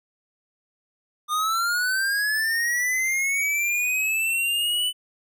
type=linear sweep; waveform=square; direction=up; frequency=1206 to 3000 Hz; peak=-22 dBFS; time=1.28-4.93 s; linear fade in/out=50 ms; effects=none